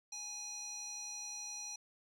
square tone with band-pass filter, 830.6 Hz, G#5, in tune, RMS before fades -45 dBFS, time 0.12-1.76 s, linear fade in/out 5 ms, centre 5500 Hz, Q 6.1, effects none

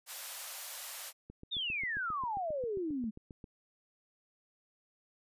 white high-pass noise, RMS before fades -43 dBFS, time 0.06-1.13 s, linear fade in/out 50 ms, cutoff 510 Hz, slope 96 dB/octave
click train, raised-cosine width 3 ms, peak -35 dBFS, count 17, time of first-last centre 1.3-3.442 s, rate 7.47 Hz
sine exponential sweep, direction down, 3772 to 207.7 Hz, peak -33 dBFS, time 1.51-3.11 s, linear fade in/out 20 ms
effects resampled to 32000 Hz

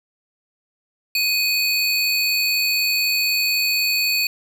square tone pair together, 2502 / 4458 Hz, D#7 / C#8, +9 / +9 cents, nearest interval minor seventh, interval 1000 cents, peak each -21 dBFS, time 1.15-4.27 s, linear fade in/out 2 ms, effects 9-bit

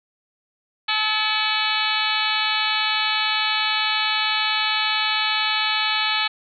harmonic tone with a mistuned harmonic, 431.1 Hz, A4, 35 cents flat, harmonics 2 / 3 / 4 / 5 / 6 / 7 / 8 / 9 / 10, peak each -28 / -28 / -28 / -28 / -28 / -28 / -28 / -28 / -28 dBFS, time 0.88-6.28 s, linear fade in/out 10 ms, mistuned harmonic 5, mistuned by +82 cents, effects none

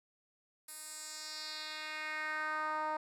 10% pulse tone with band-pass filter sweep, 308.7 Hz, D#4, 14 cents flat, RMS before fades -40 dBFS, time 0.68-2.97 s, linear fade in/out 5 ms, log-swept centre 11000 to 860 Hz, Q 2.2, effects none

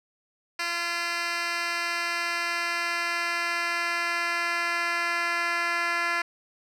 10% pulse tone with band-pass filter sweep, 343.1 Hz, F4, 31 cents flat, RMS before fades -28 dBFS, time 0.59-6.22 s, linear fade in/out 5 ms, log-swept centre 3300 to 2100 Hz, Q 1.1, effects none

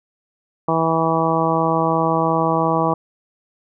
harmonic tone, 162.9 Hz, E3, 20 cents flat, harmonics 1 / 2 / 3 / 4 / 5 / 6 / 7, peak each -23 / -23 / -23 / -23 / -23 / -23 / -23 dBFS, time 0.68-2.94 s, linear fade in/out 5 ms, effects none

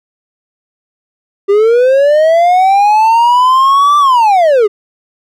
triangle linear two-way sweep, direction up then down, 392 to 1179 to 392 Hz, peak -3 dBFS, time 1.48-4.68 s, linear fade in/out 20 ms, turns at 3.98 s, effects none

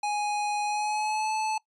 square tone with pitch glide, 831 to 869.3 Hz, G#5 to A5, +1 to -21 cents, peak -27 dBFS, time 0.03-1.58 s, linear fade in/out 5 ms, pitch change +78 cents, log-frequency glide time 0.64-1.32 s, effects noise-tail reverb RT60 0.1 s tail -21 dB re dry + resampled to 22050 Hz

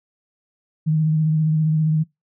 sine tone with vibrato, 156.3 Hz, D#3, 8 cents sharp, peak -15 dBFS, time 0.86-2.04 s, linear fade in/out 20 ms, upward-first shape triangle, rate 15 Hz, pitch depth 35 cents each way, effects noise-tail reverb RT60 0.2 s tail -24 dB re dry

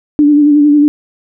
sine tone with vibrato, 293.7 Hz, D4, in tune, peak -4 dBFS, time 0.19-0.88 s, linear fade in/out 0 ms, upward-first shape sine, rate 11 Hz, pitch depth 36 cents each way, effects none

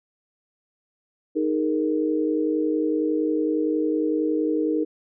sine chord, D# suspended fourth, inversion none, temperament equal, 311.1 / 415.3 / 466.2 Hz, D#4 / G#4 / A#4, 0 / 0 / 0 cents, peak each -22 / -28 / -26 dBFS, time 1.35-4.85 s, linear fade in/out 20 ms, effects none

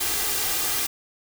white noise with comb filter, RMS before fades -25 dBFS, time 0-0.87 s, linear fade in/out 10 ms, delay 2.5 ms, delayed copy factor +0.6, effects none

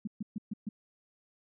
sine tone bursts, 210 Hz, G#3, 19 cents sharp, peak -32 dBFS, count 5, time 0.05-0.69 s, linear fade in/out 5 ms, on 24 ms, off 130 ms, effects none

